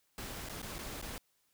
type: noise with dropouts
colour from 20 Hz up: pink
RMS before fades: -43 dBFS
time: 0.18-1.18 s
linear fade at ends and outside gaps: 1 ms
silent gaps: 0.488-0.495 / 0.618-0.628 / 0.784-0.789 / 1.015-1.025 s
effects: white hiss -75 dBFS RMS until 1.53 s